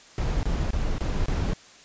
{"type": "noise bursts", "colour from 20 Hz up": "brown", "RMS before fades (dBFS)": -25, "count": 5, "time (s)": [0.18, 1.534], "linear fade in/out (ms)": 0, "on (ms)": 250, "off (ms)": 26, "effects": ["white hiss -50 dBFS RMS until 1.84 s", "resampled to 16000 Hz"]}